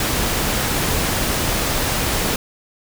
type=noise; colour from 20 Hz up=pink; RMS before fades=-20 dBFS; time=0-2.36 s; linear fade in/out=2 ms; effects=none